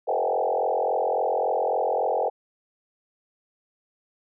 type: tone with frequency modulation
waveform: sine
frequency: 637 Hz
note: D#5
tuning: 41 cents sharp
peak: -21 dBFS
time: 0.07-2.3 s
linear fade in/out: 20 ms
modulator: 43.6 Hz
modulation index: 4.5
effects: none